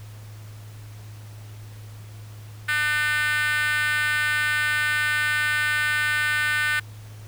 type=tone with high-pass filter; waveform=5% pulse; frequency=300 Hz; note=D4; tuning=37 cents sharp; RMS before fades=-23 dBFS; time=2.68-6.8 s; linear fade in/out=10 ms; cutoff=1600 Hz; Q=6.9; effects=added 106 Hz sine -38 dBFS peak until 7.27 s + pink hiss -50 dBFS RMS until 7.27 s